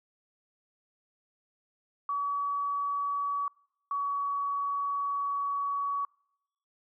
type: tone pair in turn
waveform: sine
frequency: 1137 / 1129.8 Hz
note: C#6 / C#6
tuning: +44 / +33 cents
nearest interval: unison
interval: 11 cents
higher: first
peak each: -28 dBFS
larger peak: neither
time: 2.09-3.48 / 3.91-6.05 s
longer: second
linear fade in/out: 2 ms
effects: noise-tail reverb RT60 0.8 s tail -26 dB re dry